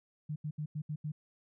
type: tone bursts at uneven times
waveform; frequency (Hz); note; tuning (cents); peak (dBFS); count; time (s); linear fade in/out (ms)
sine; 151.3; D#3; -48; -34; 6; 0.29-0.36 / 0.44-0.51 / 0.58-0.66 / 0.75-0.82 / 0.89-0.96 / 1.04-1.12; 10
effects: none